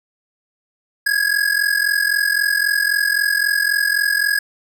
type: ring-modulated tone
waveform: square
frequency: 1661.2 Hz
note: G#6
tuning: in tune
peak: -13 dBFS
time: 1.06-4.39 s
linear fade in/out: 5 ms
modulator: 21.9 Hz
effects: none